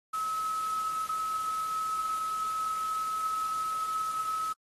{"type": "tone in noise", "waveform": "sine", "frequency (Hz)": 1289, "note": "E6", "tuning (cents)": -39, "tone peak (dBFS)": -29, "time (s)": [0.13, 4.53], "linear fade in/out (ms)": 10, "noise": "white", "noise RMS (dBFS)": -45, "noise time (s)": [0.13, 4.53], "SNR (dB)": 13, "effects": ["AAC 32 kbps"]}